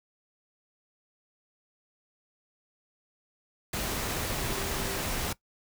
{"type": "tone in noise", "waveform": "sine", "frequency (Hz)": 392, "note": "G4", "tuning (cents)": 0, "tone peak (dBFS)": -40, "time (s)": [4.41, 4.98], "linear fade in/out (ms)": 5, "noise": "pink", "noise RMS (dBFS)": -32, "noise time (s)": [3.73, 5.33], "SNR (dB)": -11, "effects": ["noise-tail reverb RT60 0.1 s tail -19 dB re dry"]}